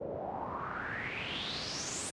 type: noise with low-pass filter sweep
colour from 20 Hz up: pink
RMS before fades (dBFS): -38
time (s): 0-2.11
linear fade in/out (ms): 20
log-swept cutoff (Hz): 500 to 8900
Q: 5.6
effects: high-pass 100 Hz 12 dB/octave + resampled to 24000 Hz